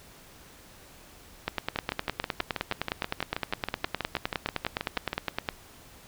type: two click trains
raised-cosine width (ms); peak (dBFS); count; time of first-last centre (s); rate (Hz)
0.3; -11 / -13; 40 / 22; 1.48-5.488 / 1.76-5.131; 9.73 / 6.23
effects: pink hiss -52 dBFS RMS until 6.07 s